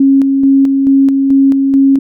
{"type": "tone with tremolo", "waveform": "sine", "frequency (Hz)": 272.6, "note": "C#4", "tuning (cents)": -29, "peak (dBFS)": -4, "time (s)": [0, 1.99], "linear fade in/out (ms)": 5, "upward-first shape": "square", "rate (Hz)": 2.3, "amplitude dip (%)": 35, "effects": []}